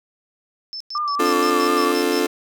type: tone bursts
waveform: sine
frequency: 5274 Hz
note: E8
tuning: in tune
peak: -28 dBFS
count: 9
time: 0.73-2.196 s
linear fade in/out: 0 ms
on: 74 ms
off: 100 ms
type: tone with vibrato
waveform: sine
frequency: 1174 Hz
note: D6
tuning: 1 cent flat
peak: -20 dBFS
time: 0.95-1.92 s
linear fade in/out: 2 ms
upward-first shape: sine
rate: 4.2 Hz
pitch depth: 49 cents each way
type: chord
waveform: 40% pulse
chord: D minor seventh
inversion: third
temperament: just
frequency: 264.3 / 293.7 / 352.4 / 440.5 Hz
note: C4 / D4 / F4 / A4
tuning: +18 / 0 / +16 / +2 cents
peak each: -25 / -23 / -22 / -21 dBFS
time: 1.19-2.27 s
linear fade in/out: 10 ms
effects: none